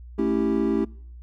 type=chord; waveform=triangle; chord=A dominant seventh; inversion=none; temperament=equal; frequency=220 / 277.2 / 329.6 / 392 Hz; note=A3 / C#4 / E4 / G4; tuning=0 / 0 / 0 / 0 cents; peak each=-24 dBFS; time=0.18-0.85 s; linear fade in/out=10 ms; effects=noise-tail reverb RT60 0.6 s tail -25 dB re dry + added 60 Hz sine -39 dBFS peak until 1.22 s